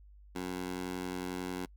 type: tone with high-pass filter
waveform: 15% pulse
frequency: 91 Hz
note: F#2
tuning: 28 cents flat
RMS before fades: -38 dBFS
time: 0.35-1.66 s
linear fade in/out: 10 ms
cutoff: 250 Hz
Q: 1.1
effects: noise-tail reverb RT60 0.1 s tail -26 dB re dry + added 50 Hz sine -53 dBFS peak until 1.76 s